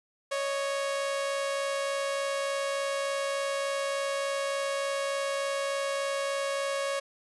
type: tone pair together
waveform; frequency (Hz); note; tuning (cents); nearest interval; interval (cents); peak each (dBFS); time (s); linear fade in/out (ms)
sawtooth; 554.4 / 617.8; C#5 / D#5; 0 / -12; major second; 188; -25 / -35; 0.31-7; 10
effects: resampled to 24000 Hz